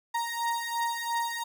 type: beating tone pair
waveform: 35% pulse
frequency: 932.3 / 935.2 Hz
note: A#5 / A#5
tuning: 0 / +5 cents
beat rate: 2.9 Hz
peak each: -30 dBFS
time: 0.14-1.44 s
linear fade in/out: 10 ms
effects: none